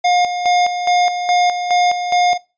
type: tone with tremolo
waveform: square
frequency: 713 Hz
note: F5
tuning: 36 cents sharp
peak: -12 dBFS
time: 0.04-2.38 s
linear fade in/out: 10 ms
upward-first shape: square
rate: 2.4 Hz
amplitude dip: 60%
effects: noise-tail reverb RT60 0.3 s tail -23 dB re dry + resampled to 16000 Hz